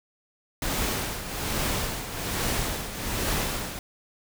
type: noise with tremolo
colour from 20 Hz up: pink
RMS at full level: -26 dBFS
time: 0.62-3.79 s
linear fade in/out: 2 ms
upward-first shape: triangle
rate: 1.2 Hz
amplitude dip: 70%
effects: none